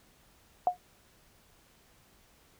sine tone with exponential decay, 720 Hz, F#5, 47 cents flat, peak -18 dBFS, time 0.67-0.77 s, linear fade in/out 1 ms, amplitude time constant 21 ms, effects pink hiss -63 dBFS RMS until 2.59 s

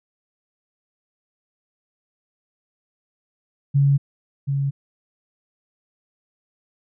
sine tone pair in turn, 140 / 138.95 Hz, C#3 / C#3, +18 / +4 cents, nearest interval unison, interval 14 cents, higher first, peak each -13 / -19 dBFS, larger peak first, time 3.74-3.98 / 4.47-4.71 s, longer neither, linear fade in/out 20 ms, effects none

